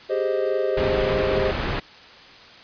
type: chord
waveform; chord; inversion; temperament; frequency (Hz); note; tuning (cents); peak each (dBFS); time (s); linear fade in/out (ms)
triangle; Ab major seventh; third; equal; 392 / 415.3 / 523.3 / 622.3; G4 / Ab4 / C5 / Eb5; 0 / 0 / 0 / 0; -23 / -26 / -23 / -25; 0.09-1.52; 20
type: low-pass noise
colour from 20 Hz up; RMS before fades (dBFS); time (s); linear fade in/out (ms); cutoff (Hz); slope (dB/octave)
pink; -26; 0.77-1.8; 5; 3200; 12
effects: white hiss -45 dBFS RMS until 2.63 s + resampled to 11025 Hz